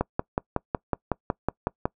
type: click train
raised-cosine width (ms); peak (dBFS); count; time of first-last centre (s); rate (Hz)
1; -9; 11; 0.01-1.855; 5.42
effects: noise-tail reverb RT60 0.1 s tail -25 dB re dry